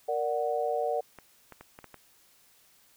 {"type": "chord", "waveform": "sine", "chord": "Bb augmented", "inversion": "none", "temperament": "equal", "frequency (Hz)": [466.2, 587.3, 740], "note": ["Bb4", "D5", "F#5"], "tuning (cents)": [0, 0, 0], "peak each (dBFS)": -31, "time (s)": [0.08, 1.01], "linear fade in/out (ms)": 10}
{"type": "clicks", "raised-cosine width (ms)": 0.5, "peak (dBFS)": -30, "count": 6, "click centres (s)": [1.187, 1.523, 1.61, 1.789, 1.843, 1.943]}
{"effects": ["white hiss -62 dBFS RMS until 2.96 s"]}